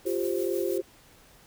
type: chord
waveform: sine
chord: F suspended second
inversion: none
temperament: equal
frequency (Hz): 349.2 / 392 / 523.3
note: F4 / G4 / C5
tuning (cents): 0 / 0 / 0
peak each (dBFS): -29 / -29 / -32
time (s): 0.05-0.82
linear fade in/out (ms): 20
type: noise with tremolo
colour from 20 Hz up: blue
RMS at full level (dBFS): -41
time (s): 0.06-0.78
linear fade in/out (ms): 2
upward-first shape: triangle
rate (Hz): 6.3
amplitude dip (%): 45
effects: pink hiss -56 dBFS RMS until 1.46 s